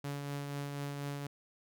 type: tone with tremolo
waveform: sawtooth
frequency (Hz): 142.4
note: C#3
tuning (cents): +47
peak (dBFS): -32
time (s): 0.04-1.27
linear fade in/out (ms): 5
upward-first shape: triangle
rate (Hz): 4.1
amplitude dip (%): 35
effects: none